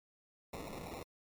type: noise with sample-and-hold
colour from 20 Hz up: white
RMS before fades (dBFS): -45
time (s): 0.53-1.03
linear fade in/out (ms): 2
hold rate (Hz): 1575
effects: MP3 96 kbps